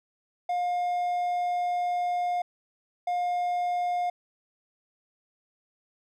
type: tone pair in turn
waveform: triangle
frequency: 711 / 711 Hz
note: F5 / F5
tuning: +31 / +31 cents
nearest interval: unison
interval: 0 cents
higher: neither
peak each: -23 dBFS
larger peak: neither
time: 0.49-2.42 / 3.07-4.1 s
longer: first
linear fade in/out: 5 ms
effects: none